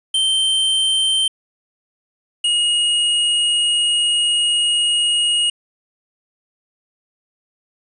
square tone pair in turn, 3120 / 2876 Hz, G7 / F#7, -9 / -50 cents, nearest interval minor second, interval 141 cents, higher first, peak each -15 dBFS, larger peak neither, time 0.14-1.28 / 2.44-5.5 s, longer second, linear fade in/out 5 ms, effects resampled to 24000 Hz + 8-bit

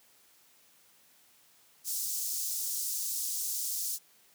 pink high-pass noise, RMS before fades -34 dBFS, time 1.84-3.99 s, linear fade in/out 50 ms, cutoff 5700 Hz, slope 24 dB/octave, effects white hiss -63 dBFS RMS until 4.34 s + high-pass 100 Hz 12 dB/octave

